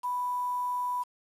sine tone with quantisation, 987.8 Hz, B5, in tune, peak -28 dBFS, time 0.03-1.04 s, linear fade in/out 20 ms, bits 8, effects resampled to 32000 Hz

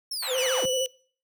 sawtooth linear sweep, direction down, 5500 to 64.4 Hz, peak -27 dBFS, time 0.11-0.66 s, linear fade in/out 5 ms
pink band-pass noise, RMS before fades -37 dBFS, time 0.22-0.61 s, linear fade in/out 10 ms, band 770 to 3500 Hz, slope 24 dB/octave
sine tone with vibrato, 514 Hz, C5, 31 cents flat, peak -25 dBFS, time 0.27-0.88 s, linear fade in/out 50 ms, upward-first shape square, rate 13 Hz, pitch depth 38 cents each way
25% pulse tone, 2960 Hz, F#7, in tune, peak -24 dBFS, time 0.38-0.86 s, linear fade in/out 0 ms
effects noise-tail reverb RT60 0.5 s tail -24 dB re dry

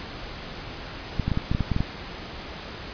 clicks, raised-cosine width 5 ms, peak -11 dBFS, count 10, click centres 1.197 / 1.28 / 1.317 / 1.374 / 1.515 / 1.549 / 1.607 / 1.717 / 1.764 / 1.805 s, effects pink hiss -37 dBFS RMS until 2.93 s + resampled to 11025 Hz

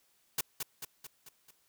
white noise with echo, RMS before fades -31 dBFS, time 0.38-0.41 s, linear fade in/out 5 ms, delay 220 ms, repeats 5, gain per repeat -5 dB, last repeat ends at 1.51 s, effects white hiss -71 dBFS RMS until 1.68 s

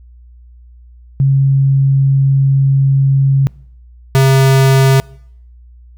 sine / square tone pair in turn, 136.5 / 134.23 Hz, C#3 / C3, -26 / +45 cents, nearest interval unison, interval 29 cents, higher first, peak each -7 dBFS, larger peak neither, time 1.2-3.47 / 4.15-5 s, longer first, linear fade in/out 0 ms, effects noise-tail reverb RT60 0.7 s tail -25 dB re dry + added 60 Hz sine -37 dBFS peak until 5.97 s

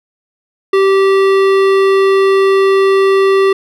sine tone with hard clipping, 388.6 Hz, G4, 15 cents flat, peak -9 dBFS, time 0.73-3.53 s, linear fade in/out 5 ms, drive 15 dB, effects none

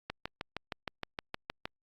click train, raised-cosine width 0.3 ms, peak -19 dBFS, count 11, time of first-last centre 0.1-1.655 s, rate 6.43 Hz, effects Opus 48 kbps

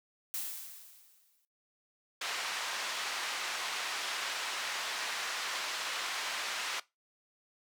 blue noise with exponential decay, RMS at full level -35 dBFS, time 0.34-1.45 s, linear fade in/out 0 ms, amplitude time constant 240 ms
pink band-pass noise, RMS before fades -37 dBFS, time 2.21-6.8 s, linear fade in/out 5 ms, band 1100 to 5800 Hz, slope 12 dB/octave
effects noise-tail reverb RT60 0.2 s tail -19 dB re dry

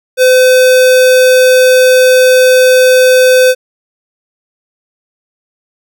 square tone, 510 Hz, C5, 44 cents flat, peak -4 dBFS, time 0.17-3.55 s, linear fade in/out 50 ms, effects none

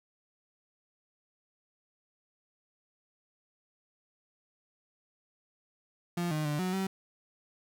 35% pulse tone with pitch steps, 173.8 / 153.4 / 148.3 / 184.1 / 191.4 Hz, F3 / D#3 / D3 / F#3 / G3, -8 / -24 / +17 / -8 / -41 cents, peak -28 dBFS, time 6.17-6.87 s, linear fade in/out 5 ms, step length 140 ms, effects none

